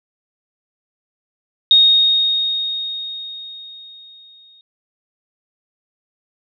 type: tone with exponential decay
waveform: sine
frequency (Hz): 3723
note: A#7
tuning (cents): -3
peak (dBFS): -6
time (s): 1.71-4.61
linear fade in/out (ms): 1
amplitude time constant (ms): 630
effects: none